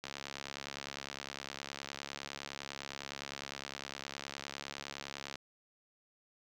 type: click train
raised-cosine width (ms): 0.2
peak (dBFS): -23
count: 372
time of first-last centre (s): 0.04-5.355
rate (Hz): 69.8
effects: high-pass 80 Hz 12 dB/octave + 10-bit